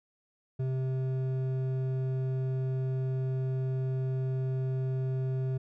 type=tone with hard clipping; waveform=sine; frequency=130.81 Hz; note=C3; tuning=in tune; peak=-30 dBFS; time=0.59-5.58 s; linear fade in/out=10 ms; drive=8 dB; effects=none